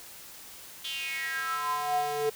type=tone with high-pass filter sweep; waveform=square; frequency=146.83 Hz; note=D3; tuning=in tune; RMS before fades=-31 dBFS; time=0.84-2.3 s; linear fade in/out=10 ms; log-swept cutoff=3300 to 460 Hz; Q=7.1; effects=white hiss -47 dBFS RMS until 2.35 s